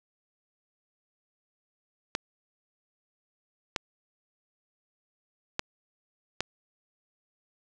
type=clicks; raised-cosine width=0.2 ms; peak=-10 dBFS; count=4; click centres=2.151 / 3.762 / 5.594 / 6.406 s; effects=7-bit